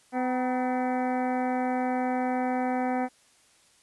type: harmonic tone with a mistuned harmonic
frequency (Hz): 253.3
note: B3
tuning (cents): +44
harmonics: 1 / 2 / 3 / 4 / 5 / 6 / 7 / 8 / 9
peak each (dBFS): -28 / -33 / -29 / -40 / -43 / -43 / -44 / -44 / -46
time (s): 0.12-3.09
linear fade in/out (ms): 50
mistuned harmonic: 4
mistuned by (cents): -86
effects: white hiss -61 dBFS RMS until 3.82 s + resampled to 24000 Hz